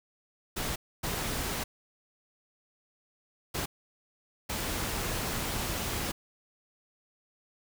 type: noise bursts at uneven times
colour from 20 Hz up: pink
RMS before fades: -33 dBFS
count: 4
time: 0.56-0.76 / 1.03-1.64 / 3.54-3.66 / 4.49-6.12 s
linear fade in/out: 10 ms
effects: none